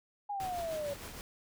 sine exponential sweep, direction down, 830.6 to 559 Hz, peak -34 dBFS, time 0.29-0.94 s, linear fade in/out 10 ms
pink noise with tremolo, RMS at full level -44 dBFS, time 0.4-1.21 s, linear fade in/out 0 ms, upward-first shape triangle, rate 6.5 Hz, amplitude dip 45%
effects none

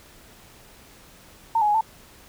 sine tone with pitch steps, 908 / 840 / 832 / 887 Hz, A#5 / G#5 / G#5 / A5, -46 / +19 / +3 / +14 cents, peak -17 dBFS, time 1.55-1.81 s, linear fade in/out 5 ms, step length 65 ms, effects pink hiss -50 dBFS RMS until 2.28 s

